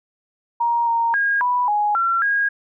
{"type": "tone with pitch steps", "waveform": "sine", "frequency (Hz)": [940, 927, 1629, 985, 833, 1360, 1635], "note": ["A#5", "A#5", "G#6", "B5", "G#5", "F6", "G#6"], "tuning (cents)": [14, -10, -34, -5, 5, -46, -28], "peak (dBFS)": -16, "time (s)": [0.6, 2.49], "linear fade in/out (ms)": 10, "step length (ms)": 270, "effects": []}